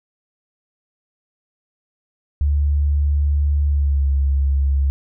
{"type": "tone with pitch glide", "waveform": "sine", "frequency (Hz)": [72.4, 69.01], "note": ["D2", "C#2"], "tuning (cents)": [-24, -7], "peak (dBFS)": -14, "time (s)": [2.41, 4.9], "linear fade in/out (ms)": 0, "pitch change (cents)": -83, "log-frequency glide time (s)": [3.67, 4.07], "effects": []}